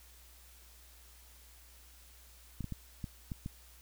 clicks, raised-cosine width 5 ms, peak -26 dBFS, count 6, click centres 2.607 / 2.643 / 2.723 / 3.042 / 3.318 / 3.461 s, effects added 60 Hz sine -58 dBFS peak until 3.81 s + white hiss -60 dBFS RMS until 3.81 s

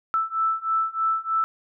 sine beating tone pair, 1318.5 / 1321.7 Hz, E6 / E6, 0 / +4 cents, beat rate 3.2 Hz, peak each -25 / -24 dBFS, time 0.14-1.44 s, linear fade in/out 0 ms, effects none

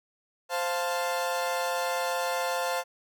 30% pulse chord, F major, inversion second, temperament equal, 523.3 / 698.5 / 880 Hz, C5 / F5 / A5, 0 / 0 / 0 cents, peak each -28 / -29 / -31 dBFS, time 0.49-2.84 s, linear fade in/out 50 ms, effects none

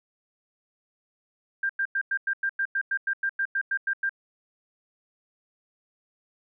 sine tone bursts, 1589 Hz, G6, 23 cents sharp, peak -23 dBFS, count 16, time 1.63-4.094 s, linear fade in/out 5 ms, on 64 ms, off 96 ms, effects none

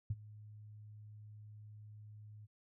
sine tone with ADSR envelope, 105.9 Hz, G#2, 34 cents sharp, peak -31 dBFS, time 0.1-2.47 s, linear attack 6 ms, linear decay 38 ms, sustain -20 dB, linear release 27 ms, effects none

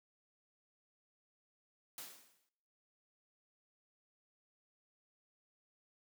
white noise with exponential decay, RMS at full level -45 dBFS, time 1.98-2.49 s, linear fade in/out 2 ms, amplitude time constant 110 ms, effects noise-tail reverb RT60 1.0 s tail -25 dB re dry + high-pass 150 Hz 12 dB/octave

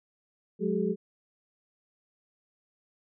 sine tone cluster, 183 / 211.1 / 386.6 / 428 Hz, F#3 / G#3 / G4 / A4, -19 / +29 / -24 / -48 cents, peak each -31 dBFS, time 0.59-0.96 s, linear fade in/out 50 ms, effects none

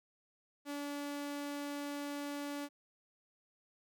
sawtooth tone, 287.5 Hz, D4, 37 cents flat, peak -35 dBFS, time 0.65-2.69 s, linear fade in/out 50 ms, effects none

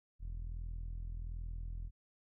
sawtooth tone with low-pass filter, 41.31 Hz, E1, 4 cents sharp, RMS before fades -42 dBFS, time 0.19-1.91 s, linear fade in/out 50 ms, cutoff 87 Hz, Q 0.75, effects none

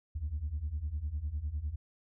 sine beating tone pair, 69.3 / 79.2 Hz, C#2 / D#2, 0 / +31 cents, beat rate 9.9 Hz, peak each -36 / -34 dBFS, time 0.15-1.76 s, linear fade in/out 10 ms, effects tanh soft clip ceiling -28 dBFS

